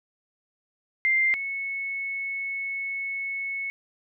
sine tone pair in turn, 2095 / 2202 Hz, C7 / C#7, +2 / -12 cents, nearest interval minor second, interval 86 cents, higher second, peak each -19 / -28 dBFS, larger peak first, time 1.05-1.34 / 1.34-3.7 s, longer second, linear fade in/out 0 ms, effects none

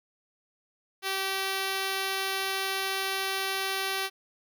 5% pulse tone, 386.1 Hz, G4, 26 cents flat, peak -17 dBFS, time 1.02-4.1 s, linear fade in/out 50 ms, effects none

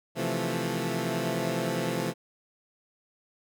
15% pulse chord, F major seventh, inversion second, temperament equal, 130.81 / 164.81 / 174.61 / 220 Hz, C3 / E3 / F3 / A3, 0 / 0 / 0 / 0 cents, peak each -27 dBFS, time 0.15-2.14 s, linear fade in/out 50 ms, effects none

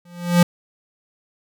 square tone with exponential growth, 174.61 Hz, F3, in tune, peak -8 dBFS, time 0.05-0.43 s, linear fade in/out 5 ms, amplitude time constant 81 ms, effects none

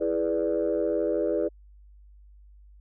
sine chord, E dominant seventh, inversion none, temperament equal, 329.6 / 415.3 / 493.9 / 587.3 Hz, E4 / G#4 / B4 / D5, 0 / 0 / 0 / 0 cents, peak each -28 dBFS, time 0-1.49 s, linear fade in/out 20 ms, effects tanh soft clip ceiling -16 dBFS + added 50 Hz sine -49 dBFS peak until 2.8 s

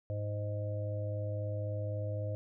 harmonic tone, 103.83 Hz, G#2, in tune, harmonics 1 / 3 / 5 / 6, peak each -34 / -49 / -42 / -43 dBFS, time 0.1-2.35 s, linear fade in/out 0 ms, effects none

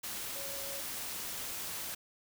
sine tone in noise, 554.4 Hz, C#5, in tune, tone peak -46 dBFS, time 0.35-0.81 s, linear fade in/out 10 ms, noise white, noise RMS -40 dBFS, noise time 0.03-1.95 s, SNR -9 dB, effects none

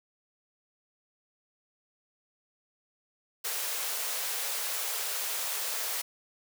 white high-pass noise, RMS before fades -33 dBFS, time 3.44-6.02 s, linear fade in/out 10 ms, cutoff 410 Hz, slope 96 dB/octave, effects none

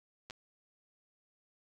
clicks, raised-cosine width 0.2 ms, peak -27 / -27 dBFS, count 2, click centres 0.3 / 0.308 s, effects 10-bit

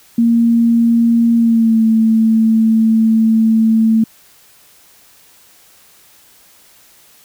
sine tone with pitch glide, 232.4 to 222.8 Hz, A#3 to A3, -5 to +22 cents, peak -8 dBFS, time 0.18-4.04 s, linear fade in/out 5 ms, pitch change -73 cents, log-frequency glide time 1.36-1.82 s, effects white hiss -47 dBFS RMS until 7.24 s

